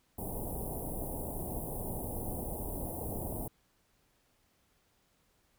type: band-stop noise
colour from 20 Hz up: pink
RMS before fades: -38 dBFS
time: 0.18-3.48 s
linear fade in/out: 5 ms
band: 860 to 9700 Hz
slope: 48 dB/octave
effects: pink hiss -72 dBFS RMS until 5.58 s